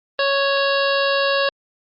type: harmonic tone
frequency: 554.4 Hz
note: C#5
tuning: in tune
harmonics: 1 / 2 / 3 / 5 / 6 / 7 / 8 / 9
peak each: -19 / -24 / -23 / -26 / -32 / -28 / -29 / -34 dBFS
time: 0.19-1.49 s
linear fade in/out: 2 ms
effects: Opus 32 kbps